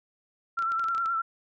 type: tone with vibrato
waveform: sine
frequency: 1349 Hz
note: E6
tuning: 40 cents sharp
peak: -25 dBFS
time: 0.57-1.22 s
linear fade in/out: 10 ms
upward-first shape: triangle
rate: 9.6 Hz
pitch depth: 51 cents each way
type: clicks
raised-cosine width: 0.2 ms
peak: -26 dBFS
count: 9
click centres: 0.59 / 0.624 / 0.72 / 0.795 / 0.841 / 0.885 / 0.949 / 0.98 / 1.059 s
effects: none